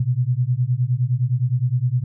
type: beating tone pair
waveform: sine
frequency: 120 / 129.7 Hz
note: B2 / C3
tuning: -49 / -15 cents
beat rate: 9.7 Hz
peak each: -20 dBFS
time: 0-2.04 s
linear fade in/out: 5 ms
effects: none